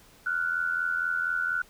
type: tone pair together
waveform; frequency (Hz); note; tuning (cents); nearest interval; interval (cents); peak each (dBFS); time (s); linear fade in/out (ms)
sine; 1400 / 1484.2; F6 / F#6; +4 / +5; minor second; 101; -30 / -27; 0.26-1.62; 5
effects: pink hiss -56 dBFS RMS until 1.69 s